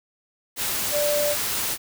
sine tone in noise, 587.3 Hz, D5, in tune, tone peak -21 dBFS, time 0.91-1.36 s, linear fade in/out 50 ms, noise white, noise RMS -26 dBFS, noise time 0.56-1.78 s, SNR +2 dB, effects none

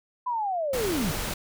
sine linear sweep, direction down, 1014 to 134.4 Hz, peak -25 dBFS, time 0.26-1.12 s, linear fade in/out 10 ms
pink noise, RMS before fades -31 dBFS, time 0.73-1.34 s, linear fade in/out 5 ms
effects none

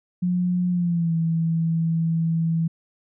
sine tone with pitch glide, 179 to 164.14 Hz, F3 to E3, +43 to -7 cents, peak -19 dBFS, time 0.22-2.68 s, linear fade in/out 10 ms, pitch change -150 cents, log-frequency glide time 0.7-1.14 s, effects none

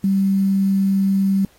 sine tone with quantisation, 194.8 Hz, G3, 11 cents flat, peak -14 dBFS, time 0.04-1.45 s, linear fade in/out 2 ms, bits 7, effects pink hiss -55 dBFS RMS until 1.58 s + AAC 48 kbps

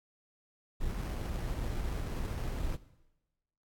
brown noise with sample-and-hold, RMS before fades -35 dBFS, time 0.8-2.77 s, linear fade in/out 20 ms, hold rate 3675 Hz, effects noise-tail reverb RT60 1.0 s tail -17 dB re dry + AAC 64 kbps

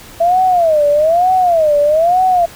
sine tone with vibrato, 659.3 Hz, E5, in tune, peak -8 dBFS, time 0.2-2.46 s, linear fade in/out 10 ms, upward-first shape sine, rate 1.1 Hz, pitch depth 220 cents each way, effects pink hiss -36 dBFS RMS until 2.55 s

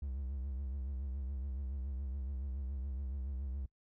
triangle tone with vibrato, 66.9 Hz, C2, 39 cents sharp, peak -35 dBFS, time 0.02-3.66 s, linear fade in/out 5 ms, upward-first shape triangle, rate 7.1 Hz, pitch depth 130 cents each way, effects noise-tail reverb RT60 0.1 s tail -23 dB re dry

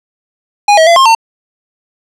square tone with pitch steps, 822 / 641 / 680 / 1065 / 905 Hz, G#5 / E5 / F5 / C6 / A5, -18 / -49 / -46 / +30 / +48 cents, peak -4 dBFS, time 0.68-1.15 s, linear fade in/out 5 ms, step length 94 ms, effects low-pass 7000 Hz 12 dB/octave

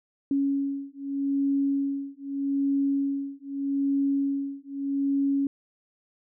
sine beating tone pair, 277.2 / 278.01 Hz, C#4 / C#4, 0 / +5 cents, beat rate 0.81 Hz, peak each -27 dBFS, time 0.31-5.47 s, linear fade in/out 2 ms, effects none

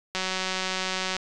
click train, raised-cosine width 0.2 ms, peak -11 dBFS, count 191, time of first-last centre 0.15-1.166 s, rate 187 Hz, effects resampled to 24000 Hz

